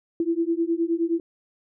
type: beating tone pair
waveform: sine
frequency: 329.6 / 339.2 Hz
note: E4 / E4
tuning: 0 / +50 cents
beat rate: 9.6 Hz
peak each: -24 dBFS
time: 0.2-1.2 s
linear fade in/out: 2 ms
effects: none